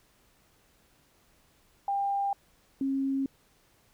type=tone pair in turn; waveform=sine; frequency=797 / 270.9 Hz; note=G5 / C#4; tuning=+28 / -40 cents; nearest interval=octave + perfect fifth; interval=1868 cents; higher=first; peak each=-26 dBFS; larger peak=neither; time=1.88-2.33 / 2.81-3.26 s; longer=neither; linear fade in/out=2 ms; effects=pink hiss -65 dBFS RMS until 3.93 s